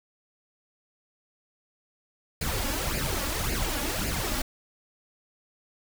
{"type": "noise with flanger", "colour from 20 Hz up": "pink", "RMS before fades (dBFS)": -29, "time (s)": [2.41, 4.42], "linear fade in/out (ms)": 5, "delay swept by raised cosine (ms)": [0.42, 3.62], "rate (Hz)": 1.8, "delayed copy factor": 0.7, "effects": []}